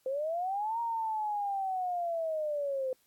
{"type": "linear two-way sweep", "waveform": "sine", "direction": "up then down", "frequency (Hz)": [511, 939, 511], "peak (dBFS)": -30, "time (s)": [0.06, 2.93], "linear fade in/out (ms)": 2, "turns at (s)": 0.8, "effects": ["white hiss -70 dBFS RMS until 3.06 s", "AAC 64 kbps"]}